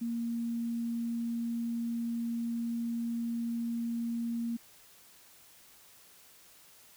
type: tone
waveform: sine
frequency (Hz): 233.1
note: A#3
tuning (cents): 0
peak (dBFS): -31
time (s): 0.01-4.57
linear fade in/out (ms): 10
effects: white hiss -58 dBFS RMS until 6.96 s